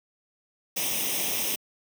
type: noise with comb filter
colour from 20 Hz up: white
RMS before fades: -28 dBFS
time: 0.76-1.56 s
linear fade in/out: 10 ms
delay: 0.34 ms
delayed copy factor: +0.75
effects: high-pass 150 Hz 12 dB/octave

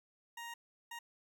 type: tone bursts at uneven times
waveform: 20% pulse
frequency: 937 Hz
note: A#5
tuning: 9 cents sharp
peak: -39 dBFS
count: 2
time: 0.37-0.54 / 0.91-0.99 s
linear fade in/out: 5 ms
effects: none

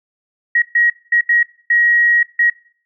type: tone bursts at uneven times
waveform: sine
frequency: 1897 Hz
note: A#6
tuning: 30 cents sharp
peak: -10 dBFS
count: 6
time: 0.55-0.62 / 0.75-0.9 / 1.12-1.21 / 1.29-1.43 / 1.7-2.23 / 2.39-2.5 s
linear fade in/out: 5 ms
effects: noise-tail reverb RT60 0.5 s tail -20 dB re dry

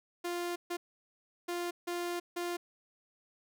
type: tone bursts at uneven times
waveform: sawtooth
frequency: 349.2 Hz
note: F4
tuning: in tune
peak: -30 dBFS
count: 5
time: 0.24-0.56 / 0.7-0.77 / 1.48-1.71 / 1.87-2.2 / 2.36-2.57 s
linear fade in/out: 10 ms
effects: none

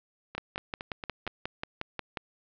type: two click trains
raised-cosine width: 0.3 ms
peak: -20 / -16 dBFS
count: 5 / 11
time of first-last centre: 0.35-1.267 / 0.38-2.172 s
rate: 4.36 / 5.58 Hz
effects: low-pass 4000 Hz 12 dB/octave

